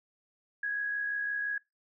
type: tone with amplitude modulation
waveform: sine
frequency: 1661.2 Hz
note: G#6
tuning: in tune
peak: -28 dBFS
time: 0.63-1.58 s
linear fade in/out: 5 ms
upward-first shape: sine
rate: 65.8 Hz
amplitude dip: 40%
effects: noise-tail reverb RT60 0.2 s tail -22 dB re dry